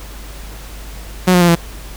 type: tone with pitch steps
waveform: sawtooth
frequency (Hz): 183 / 178.2 / 173.53 / 168.98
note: F#3 / F3 / F3 / E3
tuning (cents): -19 / +35 / -11 / +43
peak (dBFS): -4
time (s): 1.27-1.554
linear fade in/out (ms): 10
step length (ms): 71
effects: added 50 Hz sine -30 dBFS peak until 1.96 s + pink hiss -36 dBFS RMS until 1.96 s